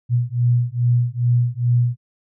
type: beating tone pair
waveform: sine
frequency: 120 / 122.4 Hz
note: B2 / B2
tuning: -49 / -15 cents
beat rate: 2.4 Hz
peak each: -18 dBFS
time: 0.09-1.97 s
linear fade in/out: 50 ms
effects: none